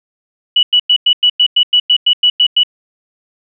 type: tone bursts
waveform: sine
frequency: 2946 Hz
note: F#7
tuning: 8 cents flat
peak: -6 dBFS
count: 13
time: 0.56-2.634 s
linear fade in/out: 5 ms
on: 70 ms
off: 97 ms
effects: none